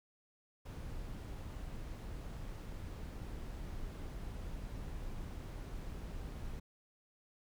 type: noise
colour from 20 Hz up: brown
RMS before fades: -44 dBFS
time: 0.65-6.6 s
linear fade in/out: 10 ms
effects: none